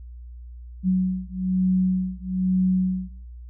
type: beating tone pair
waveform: sine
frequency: 185 / 186.1 Hz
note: F#3 / F#3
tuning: 0 / +10 cents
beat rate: 1.1 Hz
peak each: -22 dBFS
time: 0.83-3.12 s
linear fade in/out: 50 ms
effects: noise-tail reverb RT60 0.6 s tail -22 dB re dry + added 60 Hz sine -37 dBFS peak until 3.49 s